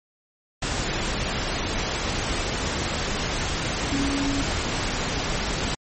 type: tone in noise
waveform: sine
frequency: 278.4 Hz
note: C#4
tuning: 8 cents sharp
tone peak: -24 dBFS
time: 3.92-4.42 s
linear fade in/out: 5 ms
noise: pink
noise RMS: -26 dBFS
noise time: 0.62-5.75 s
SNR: -1 dB
effects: MP3 32 kbps